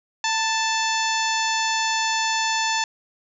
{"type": "harmonic tone with a mistuned harmonic", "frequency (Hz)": 880, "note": "A5", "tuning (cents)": 0, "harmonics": [1, 2, 3, 4, 5, 6, 7, 8], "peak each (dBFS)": [-24, -27, -29, -30, -31, -32, -32, -33], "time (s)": [0.24, 2.84], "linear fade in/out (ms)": 2, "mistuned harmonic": 1, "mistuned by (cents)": 30, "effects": []}